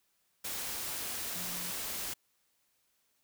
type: tone in noise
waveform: sine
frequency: 177.7 Hz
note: F3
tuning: 30 cents sharp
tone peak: -47 dBFS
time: 1.35-1.71 s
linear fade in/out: 10 ms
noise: white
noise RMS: -38 dBFS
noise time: 0.44-2.14 s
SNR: -12 dB
effects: white hiss -75 dBFS RMS until 3.23 s